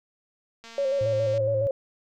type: click train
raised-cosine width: 0.2 ms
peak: -28 dBFS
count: 170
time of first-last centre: 0.64-1.378 s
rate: 229 Hz
type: tone with vibrato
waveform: sine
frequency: 546 Hz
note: C#5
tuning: 26 cents flat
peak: -22 dBFS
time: 0.78-1.71 s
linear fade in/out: 2 ms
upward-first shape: square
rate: 7.2 Hz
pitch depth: 41 cents each way
type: tone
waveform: triangle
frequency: 110 Hz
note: A2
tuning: in tune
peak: -27 dBFS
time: 1.01-1.67 s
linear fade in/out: 0 ms
effects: none